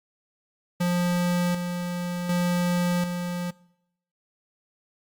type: tone with tremolo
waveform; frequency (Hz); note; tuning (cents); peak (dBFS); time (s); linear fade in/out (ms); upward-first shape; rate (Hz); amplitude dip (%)
square; 176.4; F3; +18; -22; 0.8-3.51; 10; square; 0.67; 50
effects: noise-tail reverb RT60 0.8 s tail -23 dB re dry + Opus 48 kbps